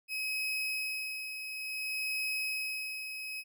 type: tone with tremolo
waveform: 35% pulse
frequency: 2546 Hz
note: D#7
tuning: 39 cents sharp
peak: -30 dBFS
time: 0.08-3.44 s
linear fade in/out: 50 ms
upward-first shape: sine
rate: 0.57 Hz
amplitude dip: 55%
effects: none